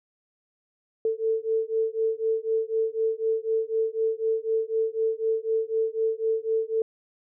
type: beating tone pair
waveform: sine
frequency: 443.3 / 447.3 Hz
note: A4 / A4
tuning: +13 / +28 cents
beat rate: 4 Hz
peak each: -26 dBFS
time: 1.05-6.82 s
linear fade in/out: 2 ms
effects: none